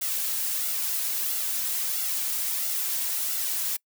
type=noise with flanger; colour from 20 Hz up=blue; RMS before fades=-28 dBFS; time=0.01-3.77 s; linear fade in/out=10 ms; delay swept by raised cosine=1.4 to 3.2 ms; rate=1.5 Hz; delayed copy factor=+0.55; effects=noise-tail reverb RT60 0.1 s tail -25 dB re dry